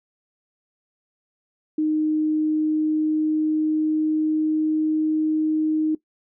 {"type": "tone with pitch glide", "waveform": "sine", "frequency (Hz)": [308.9, 311.2], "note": ["D#4", "D#4"], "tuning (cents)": [-12, 0], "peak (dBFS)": -18, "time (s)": [1.78, 5.95], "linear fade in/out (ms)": 5, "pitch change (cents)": 12, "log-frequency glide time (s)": [2.3, 5.06], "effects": ["noise-tail reverb RT60 0.1 s tail -18 dB re dry"]}